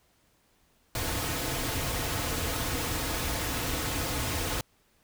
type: noise with comb filter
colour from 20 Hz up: pink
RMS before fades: -31 dBFS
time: 0.95-4.61 s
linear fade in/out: 2 ms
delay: 5.1 ms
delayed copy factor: -0.5
effects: pink hiss -67 dBFS RMS until 5.03 s